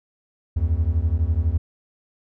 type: beating tone pair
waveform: triangle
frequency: 74.8 / 86.8 Hz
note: D2 / F2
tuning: +32 / -10 cents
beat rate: 12 Hz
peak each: -19 dBFS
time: 0.56-1.58 s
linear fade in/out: 10 ms
effects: none